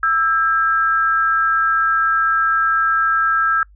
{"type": "tone pair together", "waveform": "sine", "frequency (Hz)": [1322.2, 1614], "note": ["E6", "G#6"], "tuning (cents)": [5, -50], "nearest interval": "minor third", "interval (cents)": 345, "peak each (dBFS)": [-15, -18], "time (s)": [0.03, 3.63], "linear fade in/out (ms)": 2, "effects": ["noise-tail reverb RT60 0.1 s tail -26 dB re dry", "added 50 Hz sine -44 dBFS peak until 3.75 s"]}